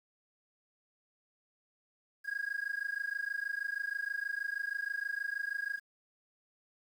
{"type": "tone with amplitude modulation", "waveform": "triangle", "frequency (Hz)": 1637, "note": "G#6", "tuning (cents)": -25, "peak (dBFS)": -27, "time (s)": [2.24, 5.8], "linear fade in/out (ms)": 50, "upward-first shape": "sine", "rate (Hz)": 26.3, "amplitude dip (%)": 95, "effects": ["tanh soft clip ceiling -28 dBFS", "10-bit"]}